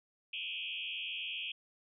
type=tone with frequency modulation; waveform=sine; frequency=2880 Hz; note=F#7; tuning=47 cents flat; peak=-37 dBFS; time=0.33-1.52 s; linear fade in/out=5 ms; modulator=87.7 Hz; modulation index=5; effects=none